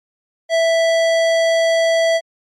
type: tone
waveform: square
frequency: 659.3 Hz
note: E5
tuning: in tune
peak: -13 dBFS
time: 0.49-2.21 s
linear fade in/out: 50 ms
effects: low-pass 6000 Hz 12 dB/octave + MP3 64 kbps